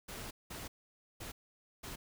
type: noise bursts at uneven times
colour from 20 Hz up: pink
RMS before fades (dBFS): -45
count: 4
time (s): 0.08-0.31 / 0.5-0.68 / 1.2-1.32 / 1.83-1.96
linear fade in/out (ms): 10
effects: none